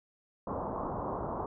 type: low-pass noise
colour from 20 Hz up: white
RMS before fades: -36 dBFS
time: 0.47-1.46 s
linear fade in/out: 2 ms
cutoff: 1100 Hz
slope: 48 dB/octave
effects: none